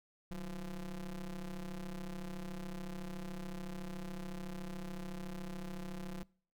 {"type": "ring-modulated tone", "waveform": "square", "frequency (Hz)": 85.1, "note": "F2", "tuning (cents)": -44, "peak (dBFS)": -38, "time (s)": [0.31, 6.23], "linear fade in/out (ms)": 0, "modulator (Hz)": 102, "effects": ["noise-tail reverb RT60 0.5 s tail -25 dB re dry"]}